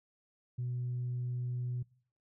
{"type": "tone", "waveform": "sine", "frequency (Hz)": 123.47, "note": "B2", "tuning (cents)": 0, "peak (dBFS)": -32, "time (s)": [0.58, 1.83], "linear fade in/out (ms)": 10, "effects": ["noise-tail reverb RT60 0.5 s tail -23 dB re dry", "tanh soft clip ceiling -30 dBFS"]}